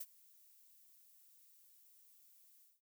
violet noise with ADSR envelope, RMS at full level -43 dBFS, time 0-2.81 s, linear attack 9 ms, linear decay 41 ms, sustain -23 dB, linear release 190 ms, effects noise-tail reverb RT60 0.1 s tail -17 dB re dry

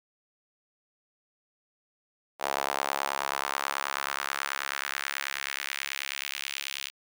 sawtooth tone with high-pass filter sweep, 69.3 Hz, C#2, in tune, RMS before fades -33 dBFS, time 2.39-6.91 s, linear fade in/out 50 ms, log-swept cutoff 720 to 2900 Hz, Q 1.7, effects none

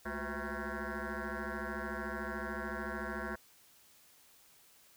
sine tone with frequency modulation, 659.3 Hz, E5, in tune, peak -35 dBFS, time 0.05-3.36 s, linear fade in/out 10 ms, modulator 145 Hz, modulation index 7.5, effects tanh soft clip ceiling -33 dBFS + white hiss -63 dBFS RMS until 4.96 s

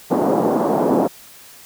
pink band-pass noise, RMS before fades -17 dBFS, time 0.1-1.08 s, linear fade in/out 20 ms, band 200 to 860 Hz, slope 24 dB/octave, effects white hiss -43 dBFS RMS until 1.65 s

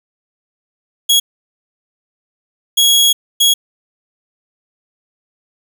sawtooth tone bursts at uneven times, 3322 Hz, G#7, in tune, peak -5 dBFS, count 3, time 1.09-1.2 / 2.77-3.13 / 3.4-3.54 s, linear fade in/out 10 ms, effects none

